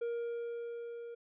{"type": "tone with level ramp", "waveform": "triangle", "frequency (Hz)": 470, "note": "A#4", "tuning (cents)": 14, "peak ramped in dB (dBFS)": [-31, -41], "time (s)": [0.01, 1.15], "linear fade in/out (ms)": 10, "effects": ["resampled to 8000 Hz"]}